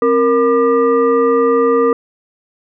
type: tone with frequency modulation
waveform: sine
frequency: 466.2 Hz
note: A#4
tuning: in tune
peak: -9 dBFS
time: 0.02-1.93 s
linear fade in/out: 2 ms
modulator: 732 Hz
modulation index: 0.83
effects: none